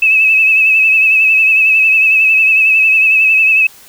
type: tone with vibrato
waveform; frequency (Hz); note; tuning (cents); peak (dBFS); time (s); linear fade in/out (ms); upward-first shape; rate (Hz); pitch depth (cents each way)
sine; 2595; E7; -28; -6; 0.02-3.67; 5; sine; 11; 42
effects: white hiss -40 dBFS RMS until 3.88 s